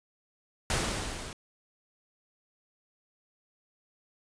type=noise with level ramp; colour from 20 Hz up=pink; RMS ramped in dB=-27 to -42 dBFS; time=0.7-1.33 s; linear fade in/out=2 ms; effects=resampled to 22050 Hz